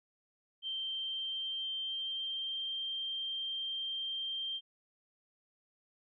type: tone with pitch glide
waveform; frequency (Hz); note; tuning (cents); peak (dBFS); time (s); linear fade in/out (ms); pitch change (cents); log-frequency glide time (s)
sine; 3136 to 3165; G7 to G7; 0 to +16; -35; 0.62-4.61; 50; +16; 0.82-2.77
effects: none